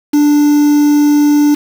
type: tone with quantisation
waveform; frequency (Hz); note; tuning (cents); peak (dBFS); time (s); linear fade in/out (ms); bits
triangle; 293.7; D4; 0; -4; 0.13-1.55; 10; 4
effects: none